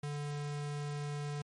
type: tone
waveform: square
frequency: 146 Hz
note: D3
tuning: 10 cents flat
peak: -37 dBFS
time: 0.03-1.42 s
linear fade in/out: 5 ms
effects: MP3 48 kbps